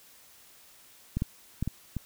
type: clicks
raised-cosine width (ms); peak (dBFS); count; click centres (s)
5; -16 / -15 / -16 / -18 / -19; 5; 1.17 / 1.221 / 1.626 / 1.676 / 1.967
effects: white hiss -56 dBFS RMS until 2.05 s